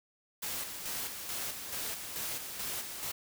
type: noise with tremolo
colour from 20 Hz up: white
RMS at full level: -37 dBFS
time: 0.42-3.12 s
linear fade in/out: 10 ms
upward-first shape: square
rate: 2.3 Hz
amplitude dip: 45%
effects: none